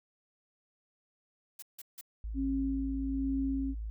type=noise bursts; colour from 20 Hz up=blue; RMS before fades=-45 dBFS; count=3; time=1.59-2.012 s; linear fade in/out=5 ms; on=34 ms; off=160 ms
type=tone; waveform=sine; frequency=54.2 Hz; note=A1; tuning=25 cents flat; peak=-35 dBFS; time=2.24-3.9 s; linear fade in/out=0 ms
type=tone with tremolo; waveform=sine; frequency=270.7 Hz; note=C#4; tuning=41 cents flat; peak=-29 dBFS; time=2.34-3.75 s; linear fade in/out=50 ms; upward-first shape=sine; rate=1.2 Hz; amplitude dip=35%
effects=none